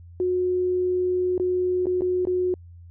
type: tone with dropouts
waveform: sine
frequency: 363.9 Hz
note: F#4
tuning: 29 cents flat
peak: -20 dBFS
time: 0.2-2.54 s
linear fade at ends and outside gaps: 1 ms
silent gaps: 1.379-1.398 / 1.857-1.868 / 2.009-2.019 / 2.252-2.271 s
effects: added 86 Hz sine -42 dBFS peak until 2.9 s